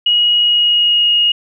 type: tone with pitch glide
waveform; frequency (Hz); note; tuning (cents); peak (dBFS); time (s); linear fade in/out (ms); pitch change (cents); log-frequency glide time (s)
sine; 2897 to 2869; F#7 to F7; -37 to +46; -9; 0.06-1.32; 5; -17; 0.38-1.13
effects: none